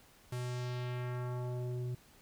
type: tone with low-pass filter sweep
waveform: square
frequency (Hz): 123.9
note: B2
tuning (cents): +6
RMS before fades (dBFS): -38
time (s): 0.32-1.95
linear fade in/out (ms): 5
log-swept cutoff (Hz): 12000 to 260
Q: 1.3
effects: pink hiss -62 dBFS RMS until 2.21 s

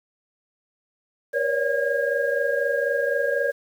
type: tone cluster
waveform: sine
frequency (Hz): 477.3 / 552 / 576 / 1628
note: A#4 / C#5 / D5 / G#6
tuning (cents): +41 / -7 / -34 / -35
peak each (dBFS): -26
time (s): 1.33-3.52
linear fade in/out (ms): 20
effects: 8-bit

